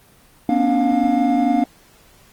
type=tone cluster; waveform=triangle; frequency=239.8 / 266.2 / 290.8 / 708 Hz; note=A#3 / C4 / D4 / F5; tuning=+49 / +30 / -17 / +23 cents; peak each=-18 dBFS; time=0.49-1.64 s; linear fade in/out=2 ms; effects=pink hiss -51 dBFS RMS until 2.32 s + Opus 24 kbps